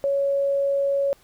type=tone; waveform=sine; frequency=557 Hz; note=C#5; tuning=8 cents sharp; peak=-19 dBFS; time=0.04-1.13 s; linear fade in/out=0 ms; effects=pink hiss -57 dBFS RMS until 1.23 s